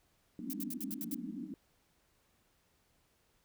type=band-pass noise; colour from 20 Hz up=white; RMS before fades=-42 dBFS; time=0.39-1.54 s; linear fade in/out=2 ms; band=180 to 310 Hz; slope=96 dB/octave
type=noise bursts; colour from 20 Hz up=violet; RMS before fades=-41 dBFS; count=7; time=0.5-1.145 s; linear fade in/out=0 ms; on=33 ms; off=69 ms
effects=pink hiss -73 dBFS RMS until 3.44 s